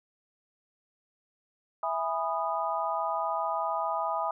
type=chord; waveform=sine; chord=E major seventh; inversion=none; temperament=just; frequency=659.3 / 824.1 / 988.9 / 1236.1 Hz; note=E5 / G#5 / B5 / D#6; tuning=0 / -14 / +2 / -12 cents; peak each=-33 dBFS; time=1.83-4.31 s; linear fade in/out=2 ms; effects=none